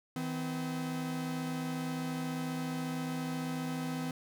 45% pulse tone pair together, 160.8 / 255.3 Hz, E3 / C4, -43 / -42 cents, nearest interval minor sixth, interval 801 cents, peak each -38 / -36 dBFS, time 0.16-4.11 s, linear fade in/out 2 ms, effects none

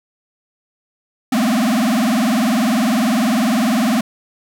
square tone with vibrato, 233.1 Hz, A#3, in tune, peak -14 dBFS, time 1.32-4.01 s, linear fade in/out 5 ms, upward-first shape triangle, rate 20 Hz, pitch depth 290 cents each way, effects none

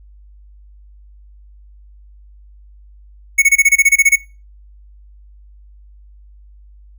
square tone bursts, 2211 Hz, C#7, 5 cents flat, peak -7 dBFS, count 12, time 3.38-4.16 s, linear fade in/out 10 ms, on 43 ms, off 24 ms, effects noise-tail reverb RT60 0.3 s tail -19 dB re dry + added 50 Hz sine -40 dBFS peak until 6.98 s

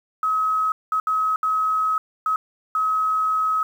sine tone bursts at uneven times, 1277 Hz, D#6, 45 cents sharp, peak -18 dBFS, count 6, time 0.23-0.72 / 0.92-1 / 1.07-1.36 / 1.43-1.98 / 2.26-2.36 / 2.75-3.63 s, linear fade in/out 2 ms, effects 8-bit

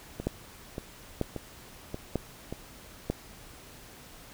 two click trains, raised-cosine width 2 ms, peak -14 / -21 dBFS, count 4 / 5, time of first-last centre 0.27-3.1 / 0.2-2.526 s, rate 1.06 / 1.72 Hz, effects pink hiss -50 dBFS RMS until 4.33 s

